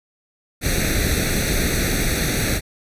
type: noise with comb filter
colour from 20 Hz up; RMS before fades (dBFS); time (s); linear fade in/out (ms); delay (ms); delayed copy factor
pink; -20; 0.61-2.61; 50; 0.49; +0.85
effects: resampled to 32000 Hz

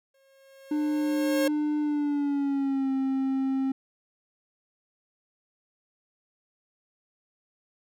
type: tone with exponential growth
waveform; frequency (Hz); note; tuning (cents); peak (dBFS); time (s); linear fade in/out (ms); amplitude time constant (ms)
45% pulse; 541; C#5; -42; -23; 0.14-1.48; 5; 290
type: tone with pitch glide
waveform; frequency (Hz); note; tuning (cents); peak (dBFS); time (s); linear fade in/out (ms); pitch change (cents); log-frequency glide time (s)
triangle; 299.7 to 267; D4 to C4; +35 to +35; -22; 0.71-3.72; 5; -200; 1.79-2.91
effects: none

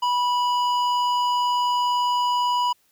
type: tone with hard clipping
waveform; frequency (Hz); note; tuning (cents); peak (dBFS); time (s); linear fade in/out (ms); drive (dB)
triangle; 981; B5; -12; -21; 0.02-2.73; 10; 14
effects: white hiss -64 dBFS RMS until 2.91 s

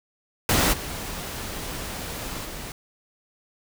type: noise with level steps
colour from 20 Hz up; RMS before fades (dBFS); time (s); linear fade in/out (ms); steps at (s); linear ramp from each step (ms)
pink; -20 / -33 / -36; 0.49-2.72; 2; 0.72 / 2.44; 20
effects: none

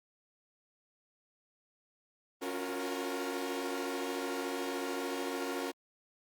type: chord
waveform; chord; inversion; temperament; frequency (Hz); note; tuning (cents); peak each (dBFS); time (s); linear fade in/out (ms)
sawtooth; Gb major seventh; second; equal with one note detuned; 277.2 / 349.2 / 362.8 / 466.2; Db4 / F4 / Gb4 / Bb4; 0 / 0 / -34 / 0; -35 / -40 / -36 / -36; 2.41-5.72; 20
effects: Opus 24 kbps

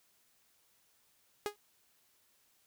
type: tone with exponential decay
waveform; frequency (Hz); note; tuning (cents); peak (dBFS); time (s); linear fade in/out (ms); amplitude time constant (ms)
sawtooth; 414; G#4; -5; -26; 1.46-1.56; 0; 21
effects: white hiss -71 dBFS RMS until 2.66 s

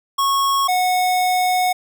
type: tone pair in turn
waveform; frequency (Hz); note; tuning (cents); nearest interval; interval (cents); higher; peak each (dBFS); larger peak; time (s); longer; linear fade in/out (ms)
square; 1100 / 732.6; C#6 / F#5; -14 / -17; perfect fifth; 703; first; -16 / -16; neither; 0.18-0.68 / 0.68-1.73; second; 10
effects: none

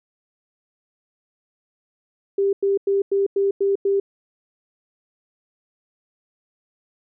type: tone bursts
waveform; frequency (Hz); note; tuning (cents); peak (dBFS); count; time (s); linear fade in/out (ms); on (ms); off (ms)
sine; 395.6; G4; +16; -16; 7; 2.38-4; 5; 150; 95
effects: none

